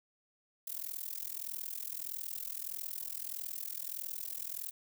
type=noise with amplitude modulation; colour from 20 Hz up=violet; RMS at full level=-37 dBFS; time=0.67-4.71 s; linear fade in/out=5 ms; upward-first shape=sine; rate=41.6 Hz; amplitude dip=95%; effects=none